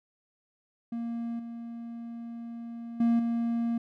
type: tone with level steps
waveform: triangle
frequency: 233.1 Hz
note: A#3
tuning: in tune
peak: -29 / -35 / -19 / -24 dBFS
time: 0.92-3.78 s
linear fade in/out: 5 ms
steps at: 1.39 / 3 / 3.19 s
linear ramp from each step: 5 ms
effects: none